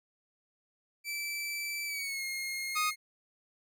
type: tone with pitch glide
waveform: sawtooth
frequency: 2323 to 2143 Hz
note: D7 to C7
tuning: -20 to +41 cents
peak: -31 dBFS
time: 1.04-2.96 s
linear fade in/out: 50 ms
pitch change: -139 cents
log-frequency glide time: 1.86-2.24 s
type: tone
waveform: sawtooth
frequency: 1244.5 Hz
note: D#6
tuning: in tune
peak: -25 dBFS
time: 2.75-2.91 s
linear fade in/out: 20 ms
effects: none